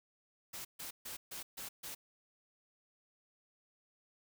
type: noise bursts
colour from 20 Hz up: white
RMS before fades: -45 dBFS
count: 6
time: 0.53-1.95 s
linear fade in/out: 10 ms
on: 120 ms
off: 140 ms
effects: none